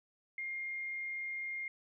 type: tone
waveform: sine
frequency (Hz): 2122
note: C7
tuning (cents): +24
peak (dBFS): -37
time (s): 0.38-1.68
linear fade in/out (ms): 2
effects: none